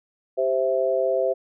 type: chord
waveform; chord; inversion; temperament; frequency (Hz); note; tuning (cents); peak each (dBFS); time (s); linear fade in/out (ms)
sine; C major; second; equal; 392 / 523.3 / 659.3; G4 / C5 / E5; 0 / 0 / 0; -26 / -22 / -24; 0.37-1.34; 20
effects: none